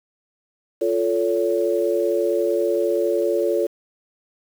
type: chord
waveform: sine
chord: F augmented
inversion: none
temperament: equal with one note detuned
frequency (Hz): 349.2 / 440 / 564.4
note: F4 / A4 / C#5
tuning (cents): 0 / 0 / +31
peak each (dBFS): -22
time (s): 0.81-3.67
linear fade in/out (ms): 10
effects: 7-bit